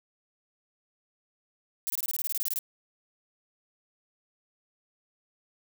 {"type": "noise bursts", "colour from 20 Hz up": "violet", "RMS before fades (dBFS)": -30, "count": 14, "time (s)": [1.87, 2.589], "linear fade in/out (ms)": 0, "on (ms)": 30, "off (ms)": 23, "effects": []}